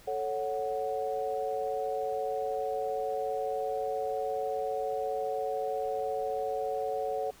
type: chord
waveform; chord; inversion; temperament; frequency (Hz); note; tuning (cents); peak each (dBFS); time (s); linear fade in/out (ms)
sine; F# minor; first; equal; 440 / 554.4 / 740; A4 / C#5 / F#5; 0 / 0 / 0; -34; 0.07-7.31; 10
effects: pink hiss -56 dBFS RMS until 7.4 s